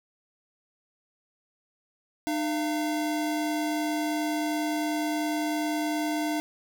square tone pair together, 303.8 / 685.6 Hz, D#4 / F5, -41 / -32 cents, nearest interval octave + major second, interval 1409 cents, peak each -28 / -33 dBFS, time 2.27-6.4 s, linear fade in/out 0 ms, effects none

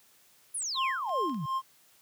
sine exponential sweep, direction down, 11210 to 131.6 Hz, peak -31 dBFS, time 0.54-1.46 s, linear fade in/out 10 ms
clicks, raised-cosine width 0.2 ms, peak -35 dBFS, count 4, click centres 0.622 / 1.094 / 1.296 / 1.345 s
triangle tone with tremolo, 1058 Hz, C6, 19 cents sharp, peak -25 dBFS, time 0.74-1.62 s, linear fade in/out 50 ms, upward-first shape sine, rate 2.7 Hz, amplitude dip 90%
effects white hiss -62 dBFS RMS until 2.01 s + high-pass 80 Hz 12 dB/octave

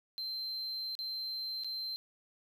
triangle tone with dropouts, 4117 Hz, C8, 29 cents flat, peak -35 dBFS, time 0.18-1.96 s, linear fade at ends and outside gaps 0 ms, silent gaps 0.952-0.99 / 1.636-1.645 s, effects none

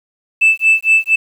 sine tone with tremolo, 2637 Hz, E7, in tune, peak -4 dBFS, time 0.41-1.16 s, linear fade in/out 10 ms, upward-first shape sine, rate 4.3 Hz, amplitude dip 100%, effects tanh soft clip ceiling -4 dBFS + 7-bit

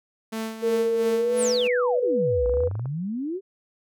sawtooth tone with tremolo, 222.2 Hz, A3, 17 cents sharp, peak -23 dBFS, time 0.32-1.68 s, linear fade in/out 10 ms, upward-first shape sine, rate 2.9 Hz, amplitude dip 65%
sine tone with pitch glide, 459.4 to 492.4 Hz, A#4 to B4, -25 to -5 cents, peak -20 dBFS, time 0.62-2.69 s, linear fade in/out 20 ms, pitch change +120 cents, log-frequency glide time 1.17-1.35 s
sine exponential two-way sweep, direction down then up, 11175 to 57 to 403.4 Hz, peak -26 dBFS, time 1.36-3.41 s, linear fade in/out 50 ms, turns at 2.46 s
clicks, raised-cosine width 1 ms, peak -26 dBFS, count 11, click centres 2.46 / 2.495 / 2.539 / 2.571 / 2.605 / 2.636 / 2.674 / 2.713 / 2.754 / 2.795 / 2.857 s
effects none

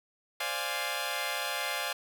10% pulse chord, D half-diminished seventh, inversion third, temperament equal, 523.3 / 587.3 / 698.5 / 830.6 Hz, C5 / D5 / F5 / Ab5, 0 / 0 / 0 / 0 cents, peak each -30 / -29 / -28 / -28 dBFS, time 0.4-1.93 s, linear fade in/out 5 ms, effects none

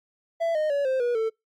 triangle tone with pitch steps, 667 / 615.2 / 567.4 / 523.3 / 482.7 / 445.2 Hz, E5 / D#5 / C#5 / C5 / B4 / A4, +20 / -20 / +40 / 0 / -40 / +20 cents, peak -20 dBFS, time 0.4-1.3 s, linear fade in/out 20 ms, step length 150 ms, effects noise-tail reverb RT60 0.2 s tail -26 dB re dry + Opus 48 kbps

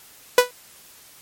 sawtooth tone with exponential decay, 493.9 Hz, B4, in tune, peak -3 dBFS, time 0.38-0.51 s, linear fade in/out 2 ms, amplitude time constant 27 ms, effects white hiss -48 dBFS RMS until 1.21 s + MP3 64 kbps

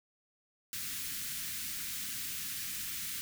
white band-stop noise, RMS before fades -39 dBFS, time 0.73-3.21 s, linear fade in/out 0 ms, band 270 to 1500 Hz, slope 24 dB/octave, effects none

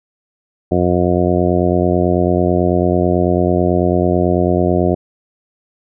harmonic tone, 89.1 Hz, F2, 35 cents sharp, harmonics 1 / 2 / 3 / 4 / 5 / 6 / 7 / 8, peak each -19 / -18 / -20 / -17 / -22 / -23 / -20 / -23 dBFS, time 0.71-4.95 s, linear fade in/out 10 ms, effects none

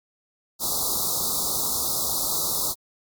white band-stop noise, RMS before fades -25 dBFS, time 0.59-2.75 s, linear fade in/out 50 ms, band 1300 to 3700 Hz, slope 96 dB/octave, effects Opus 48 kbps

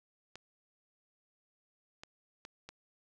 clicks, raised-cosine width 0.2 ms, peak -29 dBFS, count 4, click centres 0.356 / 2.035 / 2.451 / 2.69 s, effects none

